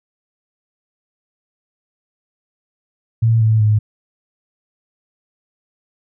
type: tone with pitch steps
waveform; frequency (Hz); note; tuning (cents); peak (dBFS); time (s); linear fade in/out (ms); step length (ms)
sine; 113.8 / 110.24 / 106.79; A#2 / A2 / G#2; -41 / +4 / +49; -10; 3.22-3.79; 10; 190
effects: none